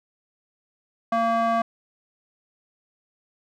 square tone with band-pass filter, 229.1 Hz, A#3, 30 cents flat, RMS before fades -22 dBFS, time 1.12-1.62 s, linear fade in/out 5 ms, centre 900 Hz, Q 5, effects none

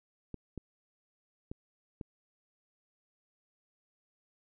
clicks, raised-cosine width 3 ms, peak -27 dBFS, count 4, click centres 0.343 / 0.577 / 1.515 / 2.012 s, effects none

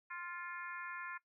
harmonic tone with a mistuned harmonic, 349.2 Hz, F4, in tune, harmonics 3 / 4 / 5 / 6 / 7, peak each -48 / -48 / -47 / -52 / -53 dBFS, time 0.1-1.18 s, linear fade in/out 10 ms, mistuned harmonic 6, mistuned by +33 cents, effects noise-tail reverb RT60 0.1 s tail -18 dB re dry

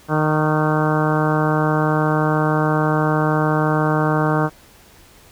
harmonic tone with a mistuned harmonic, 153.8 Hz, D#3, 20 cents flat, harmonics 1 / 2 / 3 / 4 / 5 / 6 / 7 / 8 / 9 / 10, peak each -19 / -22 / -24 / -25 / -26 / -27 / -27 / -28 / -29 / -29 dBFS, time 0.08-4.5 s, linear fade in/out 50 ms, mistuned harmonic 7, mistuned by +33 cents, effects pink hiss -48 dBFS RMS until 5.31 s

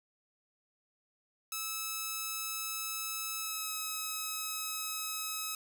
5% pulse tone with pitch glide, 1300 to 1282.8 Hz, E6 to E6, -24 to -48 cents, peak -24 dBFS, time 1.52-5.55 s, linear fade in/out 2 ms, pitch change -24 cents, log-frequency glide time 3.38-3.73 s, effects none

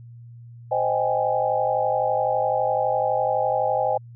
sine chord, Ab major seventh, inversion first, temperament just, 519.1 / 623 / 778.7 / 830.6 Hz, C5 / Eb5 / G5 / Ab5, -14 / +2 / -12 / 0 cents, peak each -25 dBFS, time 0.71-3.98 s, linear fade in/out 10 ms, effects added 118 Hz sine -40 dBFS peak until 4.15 s

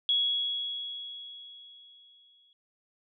sine tone with exponential decay, 3342 Hz, G#7, 10 cents sharp, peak -22 dBFS, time 0.09-2.53 s, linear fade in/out 1 ms, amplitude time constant 530 ms, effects none

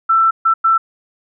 sine tone bursts at uneven times, 1334 Hz, E6, 20 cents sharp, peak -9 dBFS, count 3, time 0.09-0.31 / 0.45-0.54 / 0.64-0.78 s, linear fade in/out 10 ms, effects none

